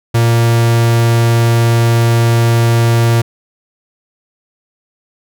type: tone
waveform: 45% pulse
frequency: 116.54 Hz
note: A#2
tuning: in tune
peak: -8 dBFS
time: 0.14-3.22 s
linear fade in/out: 10 ms
effects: none